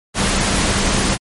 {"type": "tone in noise", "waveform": "sine", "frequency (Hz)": 196, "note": "G3", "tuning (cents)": 0, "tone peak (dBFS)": -23, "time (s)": [0.14, 1.18], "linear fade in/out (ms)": 50, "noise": "pink", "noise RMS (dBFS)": -17, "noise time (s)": [0.14, 1.18], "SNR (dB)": -9, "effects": ["MP3 48 kbps"]}